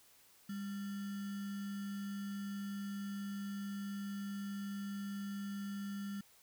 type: tone with sample-and-hold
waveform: sine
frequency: 200.4 Hz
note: G3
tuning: 38 cents sharp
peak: -39 dBFS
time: 0.49-6.21 s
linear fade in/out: 5 ms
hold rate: 1575 Hz
effects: white hiss -65 dBFS RMS until 6.42 s